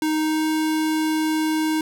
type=tone with pitch glide; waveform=square; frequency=311.1 to 313.1 Hz; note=D#4 to D#4; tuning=0 to +11 cents; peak=-20 dBFS; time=0.02-1.81 s; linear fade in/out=2 ms; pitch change=+11 cents; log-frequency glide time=0.17-0.47 s; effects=none